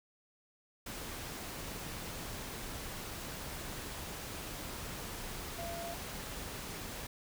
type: tone in noise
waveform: sine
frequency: 680 Hz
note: F5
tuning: 46 cents flat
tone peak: -41 dBFS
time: 5.58-5.94 s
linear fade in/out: 5 ms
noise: pink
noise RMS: -43 dBFS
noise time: 0.86-7.07 s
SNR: -1 dB
effects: none